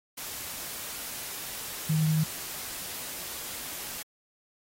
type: tone in noise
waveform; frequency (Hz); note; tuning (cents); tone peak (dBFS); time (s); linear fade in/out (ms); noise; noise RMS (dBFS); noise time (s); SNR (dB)
sine; 156.4; D#3; +9; -22; 1.89-2.24; 10; white; -38; 0.17-4.03; +13
effects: AAC 48 kbps